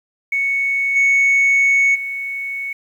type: tone with level steps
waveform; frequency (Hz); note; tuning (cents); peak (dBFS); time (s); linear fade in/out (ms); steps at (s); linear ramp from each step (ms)
sine; 2217; C#7; 0; -15 / -9 / -22; 0.32-2.73; 5; 0.95 / 1.94; 20
effects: tanh soft clip ceiling -9 dBFS + 8-bit